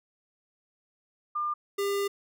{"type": "tone pair in turn", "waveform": ["sine", "square"], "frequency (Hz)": [1200, 400.5], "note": ["D6", "G4"], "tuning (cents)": [37, 37], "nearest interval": "octave + perfect fifth", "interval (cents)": 1900, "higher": "first", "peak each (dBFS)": -27, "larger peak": "neither", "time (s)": [[1.35, 1.54], [1.78, 2.08]], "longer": "second", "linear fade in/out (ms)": 10, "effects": []}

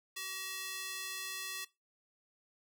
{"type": "tone with high-pass filter", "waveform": "square", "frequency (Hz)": 379.7, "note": "F#4", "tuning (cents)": 45, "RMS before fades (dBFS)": -42, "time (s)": [0.16, 1.65], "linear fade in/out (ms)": 10, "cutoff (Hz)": 2400, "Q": 0.73, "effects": ["noise-tail reverb RT60 0.2 s tail -18 dB re dry"]}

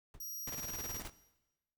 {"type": "noise with exponential decay", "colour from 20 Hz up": "brown", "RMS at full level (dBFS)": -43, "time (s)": [0.14, 0.25], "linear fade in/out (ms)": 2, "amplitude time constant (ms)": 22}
{"type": "tone", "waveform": "5% pulse", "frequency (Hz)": 5720, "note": "F8", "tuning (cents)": 41, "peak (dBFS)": -36, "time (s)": [0.2, 1], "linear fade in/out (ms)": 5}
{"type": "noise with tremolo", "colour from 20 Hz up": "pink", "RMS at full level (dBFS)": -44, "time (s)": [0.47, 1.1], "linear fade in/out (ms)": 5, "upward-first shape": "square", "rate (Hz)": 19, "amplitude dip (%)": 65}
{"effects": ["noise-tail reverb RT60 1.0 s tail -17 dB re dry"]}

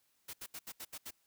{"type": "noise bursts", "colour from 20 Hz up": "white", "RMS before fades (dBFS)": -45, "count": 7, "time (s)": [0.28, 1.109], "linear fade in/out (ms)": 10, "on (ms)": 55, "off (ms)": 74, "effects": ["white hiss -75 dBFS RMS until 1.26 s"]}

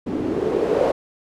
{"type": "noise with low-pass filter sweep", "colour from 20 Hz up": "blue", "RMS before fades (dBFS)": -21, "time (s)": [0.06, 0.92], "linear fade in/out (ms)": 10, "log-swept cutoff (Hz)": [280, 540], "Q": 4.4, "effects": []}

